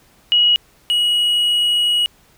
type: tone pair in turn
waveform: sine / triangle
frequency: 2907 / 2907 Hz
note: F#7 / F#7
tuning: -31 / -31 cents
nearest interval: unison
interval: 0 cents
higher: neither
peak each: -10 / -12 dBFS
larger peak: first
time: 0.32-0.56 / 0.9-2.06 s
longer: second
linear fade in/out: 0 ms
effects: pink hiss -53 dBFS RMS until 2.37 s